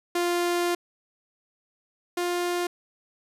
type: tone pair in turn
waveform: sawtooth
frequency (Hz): 349.2 / 352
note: F4 / F4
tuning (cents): 0 / +14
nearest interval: unison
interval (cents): 14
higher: second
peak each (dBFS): -19 / -21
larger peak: first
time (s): 0.15-0.75 / 2.17-2.67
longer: first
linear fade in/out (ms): 5
effects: resampled to 32000 Hz